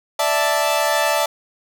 sawtooth chord, D suspended second, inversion none, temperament equal, 587.3 / 659.3 / 880 Hz, D5 / E5 / A5, 0 / 0 / 0 cents, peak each -17 dBFS, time 0.19-1.26 s, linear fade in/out 5 ms, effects 7-bit

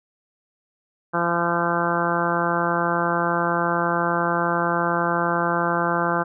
harmonic tone, 171.3 Hz, F3, 33 cents flat, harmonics 1 / 2 / 3 / 4 / 5 / 6 / 7 / 8 / 9, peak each -28 / -28 / -28 / -28 / -28 / -28 / -28 / -28 / -28 dBFS, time 1.13-6.24 s, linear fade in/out 20 ms, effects none

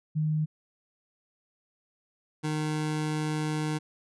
sine / 25% pulse tone pair in turn, 154.4 / 153.61 Hz, D#3 / D#3, -13 / -22 cents, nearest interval unison, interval 9 cents, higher first, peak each -24 dBFS, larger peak neither, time 0.15-0.46 / 2.43-3.79 s, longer second, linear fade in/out 20 ms, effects resampled to 24000 Hz

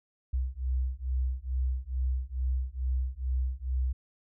sine beating tone pair, 63 / 65.3 Hz, B1 / C2, +35 / -3 cents, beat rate 2.3 Hz, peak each -30 dBFS, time 0.33-3.93 s, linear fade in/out 10 ms, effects tanh soft clip ceiling -20 dBFS

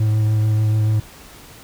triangle tone with vibrato, 108 Hz, A2, 32 cents flat, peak -12 dBFS, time 0-1 s, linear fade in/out 5 ms, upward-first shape triangle, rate 6.9 Hz, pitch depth 18 cents each way, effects pink hiss -42 dBFS RMS until 1.63 s

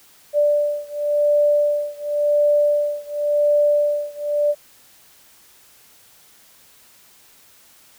sine beating tone pair, 587.3 / 588.22 Hz, D5 / D5, 0 / +3 cents, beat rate 0.92 Hz, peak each -18 / -19 dBFS, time 0.33-4.55 s, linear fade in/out 50 ms, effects white hiss -51 dBFS RMS until 7.98 s

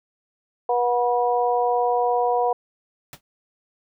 harmonic tone, 242.8 Hz, B3, 29 cents flat, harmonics 2 / 3 / 4, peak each -22 / -21 / -25 dBFS, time 0.69-2.53 s, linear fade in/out 5 ms
pink noise with exponential decay, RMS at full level -34 dBFS, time 3.13-3.21 s, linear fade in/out 1 ms, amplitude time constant 16 ms
effects none

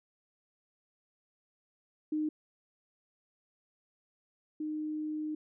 sine tone pair in turn, 306.7 / 306.7 Hz, D#4 / D#4, -25 / -25 cents, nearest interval unison, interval 0 cents, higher neither, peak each -29 / -33 dBFS, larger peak first, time 2.12-2.29 / 4.6-5.35 s, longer second, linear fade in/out 5 ms, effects none

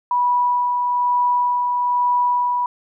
sine tone with tremolo, 979 Hz, B5, 15 cents flat, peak -14 dBFS, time 0.11-2.66 s, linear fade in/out 2 ms, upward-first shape sine, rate 1.1 Hz, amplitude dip 30%, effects none

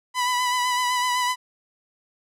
sawtooth tone with vibrato, 993 Hz, B5, 9 cents sharp, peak -17 dBFS, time 0.14-1.36 s, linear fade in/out 50 ms, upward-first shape sine, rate 7.9 Hz, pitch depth 27 cents each way, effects low-pass 11000 Hz 12 dB/octave

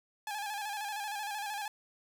sawtooth tone with vibrato, 830.6 Hz, G#5, in tune, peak -32 dBFS, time 0.27-1.68 s, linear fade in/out 2 ms, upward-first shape square, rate 13 Hz, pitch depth 53 cents each way, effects none

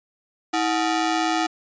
sawtooth ring-modulated tone, 528 Hz, C5, 16 cents sharp, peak -13 dBFS, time 0.53-1.47 s, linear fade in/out 10 ms, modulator 206 Hz, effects resampled to 16000 Hz

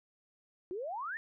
sine exponential sweep, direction up, 344.4 to 1872 Hz, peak -36 dBFS, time 0.71-1.17 s, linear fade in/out 0 ms, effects none

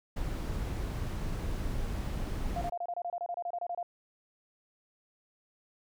brown noise, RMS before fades -34 dBFS, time 0.16-2.7 s, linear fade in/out 10 ms
sine tone bursts, 698.5 Hz, F5, in tune, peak -32 dBFS, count 16, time 2.56-3.829 s, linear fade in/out 2 ms, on 54 ms, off 27 ms
effects none

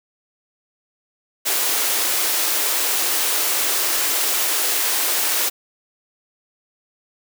white high-pass noise, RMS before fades -20 dBFS, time 1.45-5.5 s, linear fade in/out 20 ms, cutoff 290 Hz, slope 48 dB/octave, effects none

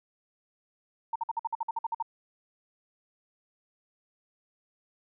sine tone bursts, 914 Hz, A#5, 34 cents flat, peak -27 dBFS, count 12, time 1.13-2.026 s, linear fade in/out 5 ms, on 27 ms, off 52 ms, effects none

